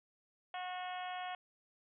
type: harmonic tone with a mistuned harmonic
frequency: 364.1 Hz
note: F#4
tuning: 28 cents flat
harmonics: 2 / 3 / 4 / 5 / 6 / 7 / 8 / 9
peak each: -41 / -49 / -51 / -51 / -53 / -54 / -54 / -54 dBFS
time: 0.54-1.35 s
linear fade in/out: 2 ms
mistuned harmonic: 7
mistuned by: +16 cents
effects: none